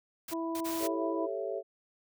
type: noise bursts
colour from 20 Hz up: white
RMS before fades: -42 dBFS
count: 3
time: 0.28-0.874 s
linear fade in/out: 5 ms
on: 58 ms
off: 210 ms
type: harmonic tone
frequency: 329.6 Hz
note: E4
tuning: in tune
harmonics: 1 / 2 / 3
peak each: -33 / -40 / -39 dBFS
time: 0.31-1.27 s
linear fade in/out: 20 ms
type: noise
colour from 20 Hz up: white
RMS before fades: -40 dBFS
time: 0.64-0.88 s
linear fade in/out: 20 ms
type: chord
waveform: sine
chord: A dominant seventh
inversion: third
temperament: equal with one note detuned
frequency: 392 / 440 / 554.4 / 664.6 Hz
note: G4 / A4 / C#5 / E5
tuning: 0 / 0 / 0 / +14 cents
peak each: -38 dBFS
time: 0.79-1.63 s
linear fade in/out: 50 ms
effects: none